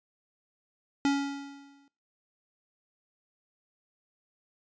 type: tone with exponential decay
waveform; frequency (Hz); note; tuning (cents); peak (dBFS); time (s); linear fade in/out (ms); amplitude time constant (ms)
square; 280; C#4; +18; -22; 1.05-1.88; 1; 180
effects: noise-tail reverb RT60 0.4 s tail -21 dB re dry + resampled to 16000 Hz